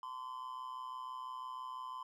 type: tone with amplitude modulation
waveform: triangle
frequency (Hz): 1026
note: C6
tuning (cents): -34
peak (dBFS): -37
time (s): 0.03-2.03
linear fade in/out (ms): 2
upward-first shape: sine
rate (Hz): 126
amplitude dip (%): 70
effects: none